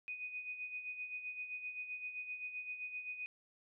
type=tone with tremolo; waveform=sine; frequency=2489 Hz; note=D#7; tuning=in tune; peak=-39 dBFS; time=0.08-3.26 s; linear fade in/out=0 ms; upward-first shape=sine; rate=7.7 Hz; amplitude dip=60%; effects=none